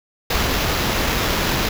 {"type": "noise with sample-and-hold", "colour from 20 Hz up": "pink", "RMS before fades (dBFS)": -20, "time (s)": [0.3, 1.69], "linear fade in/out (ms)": 5, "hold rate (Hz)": 8820, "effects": []}